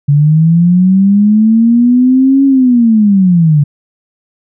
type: linear two-way sweep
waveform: sine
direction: up then down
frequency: 141.1 to 276.1 to 141.1 Hz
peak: -4 dBFS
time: 0.08-3.64 s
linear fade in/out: 10 ms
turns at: 2.45 s
effects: none